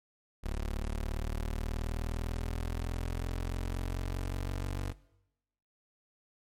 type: linear sweep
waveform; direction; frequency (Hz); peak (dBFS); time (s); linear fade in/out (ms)
25% pulse; up; 35.83 to 47.55; -29; 0.43-4.93; 20
effects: noise-tail reverb RT60 0.9 s tail -20 dB re dry + MP3 64 kbps

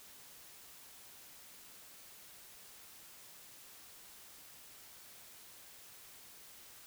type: silence
effects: white hiss -56 dBFS RMS until 6.86 s

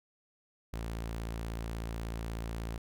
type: tone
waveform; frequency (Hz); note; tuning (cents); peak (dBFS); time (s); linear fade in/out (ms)
sawtooth; 56.4; A1; +44; -32; 0.73-2.78; 5
effects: none

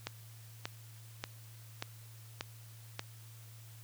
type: click train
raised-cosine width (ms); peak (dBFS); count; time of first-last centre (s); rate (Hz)
0.2; -19; 6; 0.07-2.994; 1.71
effects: added 112 Hz sine -51 dBFS peak until 3.83 s + white hiss -59 dBFS RMS until 3.83 s

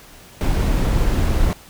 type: noise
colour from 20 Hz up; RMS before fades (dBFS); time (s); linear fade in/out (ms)
brown; -17; 0.41-1.53; 0
effects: pink hiss -44 dBFS RMS until 1.69 s

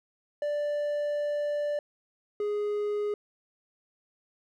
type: tone pair in turn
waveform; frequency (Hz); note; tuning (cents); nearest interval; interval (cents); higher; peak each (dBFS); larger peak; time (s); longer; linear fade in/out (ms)
triangle; 587.3 / 415.3; D5 / G#4; 0 / 0; tritone; 600; first; -25; neither; 0.42-1.79 / 2.4-3.14; first; 2
effects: none

